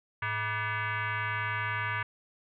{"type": "tone with frequency modulation", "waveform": "sine", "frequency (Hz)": 107.8, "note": "A2", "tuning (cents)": -35, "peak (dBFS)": -29, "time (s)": [0.22, 2.03], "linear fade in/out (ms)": 5, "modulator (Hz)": 538, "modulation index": 4, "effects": []}